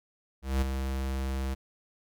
square tone with ADSR envelope, 66.5 Hz, C2, 29 cents sharp, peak -23 dBFS, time 0.42-1.55 s, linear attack 200 ms, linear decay 6 ms, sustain -7 dB, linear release 18 ms, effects none

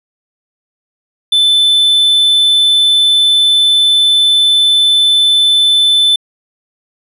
triangle tone, 3520 Hz, A7, in tune, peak -5 dBFS, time 1.32-6.16 s, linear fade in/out 5 ms, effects resampled to 32000 Hz

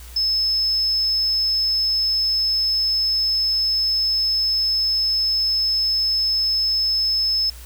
sine tone, 5220 Hz, E8, 18 cents flat, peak -17 dBFS, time 0.16-7.5 s, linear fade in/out 5 ms, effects added 60 Hz sine -37 dBFS peak until 7.65 s + white hiss -44 dBFS RMS until 7.65 s

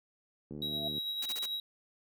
click train, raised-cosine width 3 ms, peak -28 dBFS, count 36, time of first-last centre 0.51-0.98 s, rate 74.5 Hz
sine tone with exponential growth, 673 Hz, E5, 36 cents sharp, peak -36 dBFS, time 0.54-0.88 s, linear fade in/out 5 ms, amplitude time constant 72 ms
triangle tone with tremolo, 3850 Hz, B7, 45 cents flat, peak -31 dBFS, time 0.62-1.6 s, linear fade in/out 2 ms, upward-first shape sine, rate 9 Hz, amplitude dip 35%
white noise bursts, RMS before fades -41 dBFS, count 4, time 1.22-1.459 s, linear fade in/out 5 ms, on 38 ms, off 29 ms
effects high-pass 150 Hz 12 dB/octave

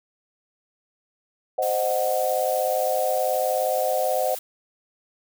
sine chord, C diminished, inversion none, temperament equal, 523.3 / 622.3 / 740 Hz, C5 / Eb5 / Gb5, 0 / 0 / 0 cents, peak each -25 dBFS, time 1.58-4.35 s, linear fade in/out 5 ms
blue noise, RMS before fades -34 dBFS, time 1.62-4.39 s, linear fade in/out 5 ms
effects none

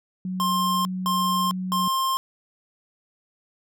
sine tone, 185 Hz, F#3, in tune, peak -26 dBFS, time 0.25-1.88 s, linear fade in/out 2 ms
square tone bursts, 1058 Hz, C6, 19 cents sharp, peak -22 dBFS, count 3, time 0.4-2.17 s, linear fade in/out 0 ms, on 450 ms, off 210 ms
effects none

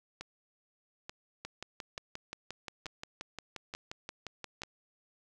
two click trains, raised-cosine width 0.2 ms, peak -23 / -24 dBFS, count 19 / 6, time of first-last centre 1.45-4.619 / 0.21-4.635 s, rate 5.68 / 1.13 Hz, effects none

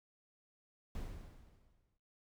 brown noise with exponential decay, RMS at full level -41 dBFS, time 0.95-1.97 s, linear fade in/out 1 ms, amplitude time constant 220 ms, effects noise-tail reverb RT60 0.4 s tail -17 dB re dry

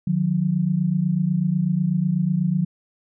sine tone pair together, 153.2 / 181.3 Hz, D#3 / F#3, -27 / -35 cents, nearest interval minor third, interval 292 cents, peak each -22 / -20 dBFS, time 0.07-2.65 s, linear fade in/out 5 ms, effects none

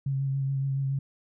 sine tone with vibrato, 136.3 Hz, C#3, 29 cents flat, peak -25 dBFS, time 0.06-0.99 s, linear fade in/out 5 ms, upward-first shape sine, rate 7.1 Hz, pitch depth 21 cents each way, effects none

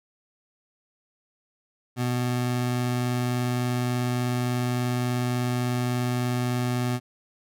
25% pulse tone with vibrato, 123.47 Hz, B2, in tune, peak -20 dBFS, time 1.96-7 s, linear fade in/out 50 ms, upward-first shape sine, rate 20 Hz, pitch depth 20 cents each way, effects none

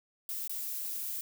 violet noise with dropouts, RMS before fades -37 dBFS, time 0.29-1.21 s, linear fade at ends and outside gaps 1 ms, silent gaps 0.477-0.495 s, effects none

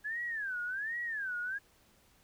sine tone with vibrato, 1661.2 Hz, G#6, in tune, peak -34 dBFS, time 0.04-1.59 s, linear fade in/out 20 ms, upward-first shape sine, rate 1.3 Hz, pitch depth 250 cents each way, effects pink hiss -66 dBFS RMS until 2.23 s

